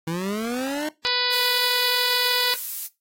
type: linear sweep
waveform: 25% pulse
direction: up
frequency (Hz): 159.1 to 310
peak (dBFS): -21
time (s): 0.07-0.89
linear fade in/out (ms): 5
type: harmonic tone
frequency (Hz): 493.9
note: B4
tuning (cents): 0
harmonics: 1 / 2 / 3 / 4 / 5 / 6 / 7 / 8 / 9 / 10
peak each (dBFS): -32 / -31 / -31 / -31 / -30 / -32 / -29 / -26 / -27 / -29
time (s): 1.05-2.54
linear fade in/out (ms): 0
type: noise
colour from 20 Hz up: violet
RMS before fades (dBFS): -29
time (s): 1.31-2.88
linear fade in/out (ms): 20
effects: noise-tail reverb RT60 0.2 s tail -17 dB re dry + AAC 48 kbps